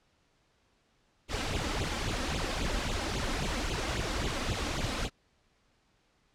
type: noise with flanger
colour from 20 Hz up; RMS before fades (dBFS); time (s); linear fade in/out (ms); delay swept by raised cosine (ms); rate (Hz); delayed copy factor
pink; -32; 1.28-5.1; 50; 0.27 to 3.87; 3.7; +0.95
effects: pink hiss -70 dBFS RMS until 6.34 s + low-pass 6000 Hz 12 dB/octave